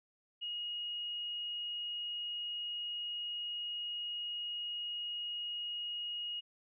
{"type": "tone", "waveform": "sine", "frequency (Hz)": 2880, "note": "F#7", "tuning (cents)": -47, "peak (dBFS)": -37, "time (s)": [0.41, 6.41], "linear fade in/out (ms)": 20, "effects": []}